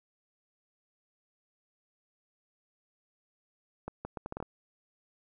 accelerating click train, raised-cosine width 1 ms, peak -23 dBFS, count 8, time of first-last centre 3.88-4.426 s, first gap 170 ms, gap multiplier 0.72, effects none

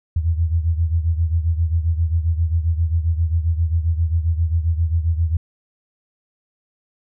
sine beating tone pair, 81 / 88.5 Hz, E2 / F2, -30 / +23 cents, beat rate 7.5 Hz, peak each -17 / -22 dBFS, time 0.16-5.37 s, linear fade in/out 5 ms, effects none

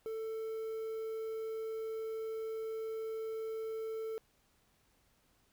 triangle tone with quantisation, 443.5 Hz, A4, 14 cents sharp, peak -35 dBFS, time 0.06-4.18 s, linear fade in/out 0 ms, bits 10, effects pink hiss -72 dBFS RMS until 5.52 s

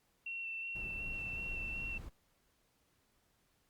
sine tone with vibrato, 2705 Hz, E7, 44 cents sharp, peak -39 dBFS, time 0.26-1.98 s, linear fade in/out 5 ms, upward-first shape square, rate 2.7 Hz, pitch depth 13 cents each way
brown noise, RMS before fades -46 dBFS, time 0.75-2.09 s, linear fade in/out 5 ms
effects pink hiss -75 dBFS RMS until 3.69 s + Opus 48 kbps

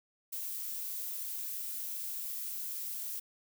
violet noise, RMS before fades -39 dBFS, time 0.32-3.2 s, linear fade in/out 10 ms, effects none

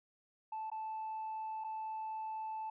sine tone with dropouts, 876 Hz, A5, 8 cents flat, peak -37 dBFS, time 0.52-2.7 s, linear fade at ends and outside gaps 5 ms, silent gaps 0.701-0.716 / 1.64-1.644 s, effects tanh soft clip ceiling -36 dBFS

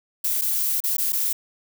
violet noise with dropouts, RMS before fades -23 dBFS, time 0.24-1.33 s, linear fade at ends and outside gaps 5 ms, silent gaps 0.413-0.418 / 0.804-0.838 / 0.968-0.982 / 1.123-1.129 s, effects none

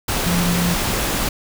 sine tone in noise, 174.61 Hz, F3, in tune, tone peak -17 dBFS, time 0.26-0.74 s, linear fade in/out 5 ms, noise pink, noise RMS -21 dBFS, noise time 0.08-1.29 s, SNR +1 dB, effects none

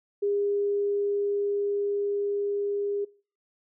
sine tone with level ramp, 405.6 Hz, G#4, 41 cents flat, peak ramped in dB -23 to -26 dBFS, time 0.22-3.05 s, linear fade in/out 10 ms, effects noise-tail reverb RT60 0.4 s tail -22 dB re dry

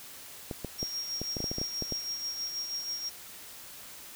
clicks, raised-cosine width 2 ms, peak -21 dBFS, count 12, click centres 0.512 / 0.647 / 0.829 / 1.216 / 1.368 / 1.404 / 1.442 / 1.515 / 1.584 / 1.615 / 1.823 / 1.923 s
sine tone with tremolo, 5588 Hz, F8, in tune, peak -31 dBFS, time 0.78-3.1 s, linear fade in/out 20 ms, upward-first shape sine, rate 6.2 Hz, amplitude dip 50%
effects white hiss -47 dBFS RMS until 4.15 s

